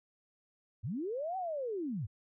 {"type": "linear two-way sweep", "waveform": "sine", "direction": "up then down", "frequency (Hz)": [85.2, 773, 85.2], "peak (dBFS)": -34, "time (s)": [0.83, 2.07], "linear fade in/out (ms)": 20, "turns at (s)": 1.37, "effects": []}